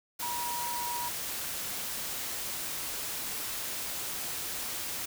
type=tone in noise; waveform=sine; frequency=959 Hz; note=A#5; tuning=49 cents sharp; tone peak=-34 dBFS; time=0.22-1.09 s; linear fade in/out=10 ms; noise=white; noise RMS=-36 dBFS; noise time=0.19-5.06 s; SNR=-1 dB; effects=none